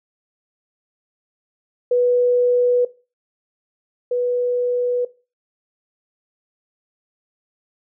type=tone pair in turn; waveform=sine; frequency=490.9 / 490.9 Hz; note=B4 / B4; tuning=-10 / -10 cents; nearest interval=unison; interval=0 cents; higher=neither; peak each=-13 / -17 dBFS; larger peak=first; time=1.91-2.85 / 4.11-5.05 s; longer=neither; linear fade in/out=5 ms; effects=noise-tail reverb RT60 0.3 s tail -17 dB re dry